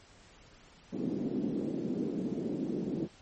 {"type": "band-pass noise", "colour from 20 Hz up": "white", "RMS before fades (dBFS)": -34, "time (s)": [0.92, 3.08], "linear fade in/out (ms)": 20, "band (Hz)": [180, 340], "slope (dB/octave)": 24, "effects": ["pink hiss -58 dBFS RMS until 3.21 s", "MP3 32 kbps"]}